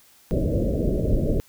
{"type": "low-pass noise", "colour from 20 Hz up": "pink", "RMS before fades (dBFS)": -22, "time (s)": [0.31, 1.4], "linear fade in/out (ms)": 0, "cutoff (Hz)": 620, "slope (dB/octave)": 96, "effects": ["white hiss -55 dBFS RMS until 1.48 s"]}